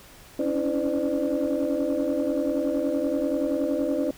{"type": "tone cluster", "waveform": "sine", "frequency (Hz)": [275.6, 286.1, 326.4, 511, 595], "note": ["C#4", "D4", "E4", "C5", "D5"], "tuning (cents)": [-10, -45, -17, -41, 22], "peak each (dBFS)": -28, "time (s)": [0.39, 4.11], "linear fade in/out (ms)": 5, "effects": ["tanh soft clip ceiling -16 dBFS", "pink hiss -49 dBFS RMS until 4.17 s"]}